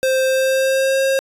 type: tone with pitch glide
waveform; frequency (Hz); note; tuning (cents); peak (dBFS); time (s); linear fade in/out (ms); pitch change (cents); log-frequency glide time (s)
square; 524 to 537.2; C5 to C5; +2 to +46; -15; 0.03-1.19; 0; +44; 0.25-1.01
effects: resampled to 32000 Hz